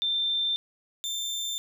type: tone pair in turn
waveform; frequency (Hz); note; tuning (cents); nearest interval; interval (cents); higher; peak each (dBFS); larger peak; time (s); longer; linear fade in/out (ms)
sine / 30% pulse; 3574 / 3574; A7 / A7; +26 / +26; unison; 0; neither; -24 / -27; first; 0.02-0.56 / 1.04-1.58; neither; 0
effects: none